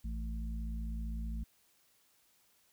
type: harmonic tone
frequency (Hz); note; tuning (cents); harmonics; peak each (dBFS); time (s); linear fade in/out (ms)
55.5; A1; +16; 1 / 3 / 4; -36 / -48 / -46; 0.04-1.44; 10
effects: white hiss -70 dBFS RMS until 2.72 s